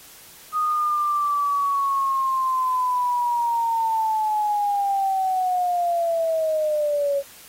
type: linear sweep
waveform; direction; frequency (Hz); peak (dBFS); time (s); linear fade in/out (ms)
sine; down; 1244.5 to 554.4; -19; 0.52-7.23; 50
effects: white hiss -46 dBFS RMS until 7.48 s + AAC 48 kbps